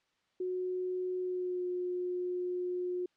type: tone with pitch glide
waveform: sine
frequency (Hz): 366.3 to 359.6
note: F#4 to F#4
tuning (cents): -17 to -49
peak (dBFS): -32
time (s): 0.4-3.06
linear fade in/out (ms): 5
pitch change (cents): -32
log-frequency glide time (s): 1.19-1.67
effects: white hiss -75 dBFS RMS until 3.16 s + low-pass 4000 Hz 12 dB/octave